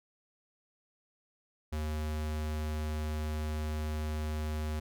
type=tone; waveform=square; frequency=76.7 Hz; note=D#2; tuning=24 cents flat; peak=-33 dBFS; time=1.72-4.8 s; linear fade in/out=10 ms; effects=none